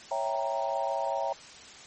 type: chord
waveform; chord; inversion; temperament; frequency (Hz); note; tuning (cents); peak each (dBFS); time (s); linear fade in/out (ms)
sine; C# diminished seventh; none; equal; 554.4 / 659.3 / 784 / 932.3; C#5 / E5 / G5 / Bb5; 0 / 0 / 0 / 0; -33; 0.11-1.33; 5
effects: white hiss -48 dBFS RMS until 1.86 s + MP3 32 kbps